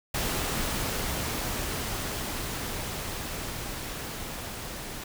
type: noise with level ramp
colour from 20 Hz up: pink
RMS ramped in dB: -29 to -38 dBFS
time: 0.14-5.04 s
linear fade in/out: 5 ms
effects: none